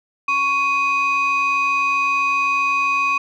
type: tone pair together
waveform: sine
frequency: 1108.7 / 2499 Hz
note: C#6 / D#7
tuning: 0 / +7 cents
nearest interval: octave + major second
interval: 1407 cents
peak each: -17 dBFS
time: 0.28-3.18 s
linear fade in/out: 5 ms
effects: tanh soft clip ceiling -12 dBFS